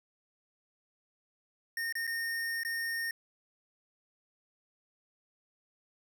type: tone with dropouts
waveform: square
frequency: 1837 Hz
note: A#6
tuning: 26 cents flat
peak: -33 dBFS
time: 1.77-3.11 s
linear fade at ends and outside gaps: 2 ms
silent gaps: 1.925-1.953 / 2.069-2.075 / 2.634-2.649 s
effects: none